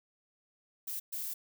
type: noise bursts at uneven times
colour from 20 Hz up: violet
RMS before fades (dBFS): -38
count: 2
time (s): 0.87-1 / 1.12-1.34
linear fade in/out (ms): 10
effects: none